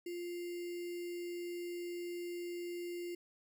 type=tone with sample-and-hold; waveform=sine; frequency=349.2 Hz; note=F4; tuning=in tune; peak=-39 dBFS; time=0.06-3.15 s; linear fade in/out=5 ms; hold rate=2450 Hz; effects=none